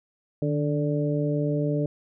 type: harmonic tone with a mistuned harmonic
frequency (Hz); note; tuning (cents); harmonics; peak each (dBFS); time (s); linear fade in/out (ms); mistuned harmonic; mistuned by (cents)
146.4; D3; -5; 1 / 2 / 3 / 4; -25 / -28 / -30 / -31; 0.42-1.86; 2; 1; +47
effects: none